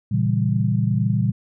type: chord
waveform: sine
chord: A# diminished seventh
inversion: none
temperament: equal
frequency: 116.54 / 138.59 / 164.81 / 196 Hz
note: A#2 / C#3 / E3 / G3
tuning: 0 / 0 / 0 / 0 cents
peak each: -20 / -24 / -25 / -23 dBFS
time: 0.11-1.32 s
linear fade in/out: 10 ms
effects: none